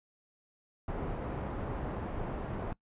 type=low-pass noise; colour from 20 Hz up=pink; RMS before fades=-37 dBFS; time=0.88-2.73 s; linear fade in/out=2 ms; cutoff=970 Hz; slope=12 dB/octave; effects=noise-tail reverb RT60 0.1 s tail -21 dB re dry + resampled to 8000 Hz